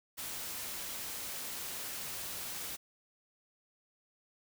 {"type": "noise", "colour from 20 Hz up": "white", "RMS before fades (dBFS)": -41, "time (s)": [0.17, 2.77], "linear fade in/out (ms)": 20, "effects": []}